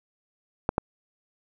clicks, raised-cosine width 1 ms, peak -8 dBFS, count 2, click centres 0.691 / 0.781 s, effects none

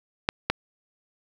clicks, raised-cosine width 0.3 ms, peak -5 dBFS, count 2, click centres 0.289 / 0.5 s, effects 7-bit

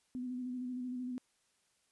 sine tone with vibrato, 250.6 Hz, B3, 25 cents sharp, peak -37 dBFS, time 0.15-1.18 s, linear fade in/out 0 ms, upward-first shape square, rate 13 Hz, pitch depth 25 cents each way, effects white hiss -75 dBFS RMS until 1.91 s + resampled to 24000 Hz

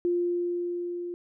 sine tone with level ramp, 350 Hz, F4, 4 cents sharp, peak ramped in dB -22 to -32 dBFS, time 0.05-1.14 s, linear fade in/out 0 ms, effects none

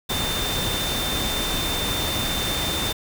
sine tone in noise, 3587 Hz, A7, 33 cents sharp, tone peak -27 dBFS, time 0.09-2.93 s, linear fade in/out 10 ms, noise pink, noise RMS -26 dBFS, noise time 0.09-2.93 s, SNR -4 dB, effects none

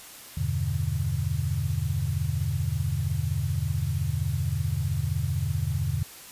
sine chord, E minor seventh, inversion none, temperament equal, 82.41 / 98 / 123.47 / 146.83 Hz, E2 / G2 / B2 / D3, 0 / 0 / 0 / 0 cents, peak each -30 dBFS, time 0.37-6.03 s, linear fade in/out 5 ms, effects white hiss -45 dBFS RMS until 6.31 s + resampled to 32000 Hz

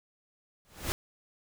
pink noise with exponential growth, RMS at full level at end -28 dBFS, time 0.65-0.92 s, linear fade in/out 0 ms, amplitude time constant 58 ms, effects none

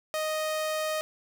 sawtooth tone, 622.3 Hz, D#5, in tune, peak -24 dBFS, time 0.14-1.01 s, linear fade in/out 0 ms, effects none

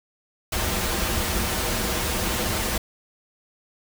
pink noise with comb filter, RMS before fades -25 dBFS, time 0.52-2.78 s, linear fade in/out 5 ms, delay 7.1 ms, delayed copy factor -0.6, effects none

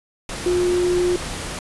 sine tone in noise, 356.5 Hz, F4, 36 cents sharp, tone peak -16 dBFS, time 0.46-1.16 s, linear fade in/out 2 ms, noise pink, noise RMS -29 dBFS, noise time 0.29-1.59 s, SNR +10 dB, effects resampled to 24000 Hz

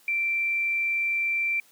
sine tone, 2349 Hz, D7, in tune, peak -23 dBFS, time 0.08-1.6 s, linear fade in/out 2 ms, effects white hiss -58 dBFS RMS until 1.71 s + high-pass 150 Hz 12 dB/octave

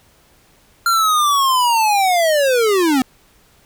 square linear sweep, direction down, 1389 to 247.6 Hz, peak -13 dBFS, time 0.86-3.02 s, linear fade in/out 2 ms, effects pink hiss -53 dBFS RMS until 3.65 s

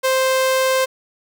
sawtooth tone, 523.3 Hz, C5, in tune, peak -11 dBFS, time 0.03-0.86 s, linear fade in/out 20 ms, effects none

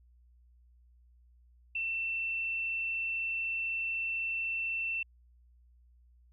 sine tone, 2686 Hz, E7, 32 cents sharp, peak -31 dBFS, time 1.75-5.03 s, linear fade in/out 5 ms, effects added 60 Hz sine -59 dBFS peak until 6.32 s

